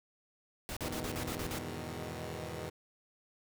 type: noise bursts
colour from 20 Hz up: pink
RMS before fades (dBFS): -40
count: 8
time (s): 0.69-1.585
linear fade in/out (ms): 0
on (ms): 76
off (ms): 41
type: chord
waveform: 10% pulse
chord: E major seventh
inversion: none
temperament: equal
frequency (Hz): 82.41 / 103.83 / 123.47 / 155.56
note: E2 / G#2 / B2 / D#3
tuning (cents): 0 / 0 / 0 / 0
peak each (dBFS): -35 / -38 / -36 / -37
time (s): 0.81-2.7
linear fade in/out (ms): 10
effects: none